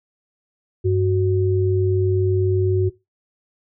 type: tone pair together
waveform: sine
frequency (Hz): 98 / 370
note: G2 / F#4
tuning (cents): 0 / 0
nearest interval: octave + major seventh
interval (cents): 2300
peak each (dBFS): -18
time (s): 0.84-2.9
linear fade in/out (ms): 20
effects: noise-tail reverb RT60 0.2 s tail -17 dB re dry